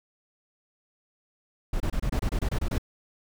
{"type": "noise bursts", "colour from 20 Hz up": "brown", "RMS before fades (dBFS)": -26, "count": 11, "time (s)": [1.73, 2.782], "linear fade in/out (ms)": 5, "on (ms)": 72, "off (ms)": 26, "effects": []}